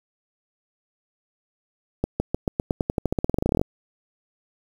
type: accelerating click train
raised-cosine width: 2 ms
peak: -8 dBFS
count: 24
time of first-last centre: 2.04-3.615 s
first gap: 160 ms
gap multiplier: 0.91
effects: 7-bit